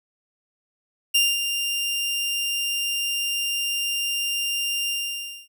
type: tone with ADSR envelope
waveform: sawtooth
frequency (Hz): 2794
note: F7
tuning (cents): 0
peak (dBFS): -12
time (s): 1.14-5.48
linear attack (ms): 13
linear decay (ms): 220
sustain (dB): -8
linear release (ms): 590
effects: none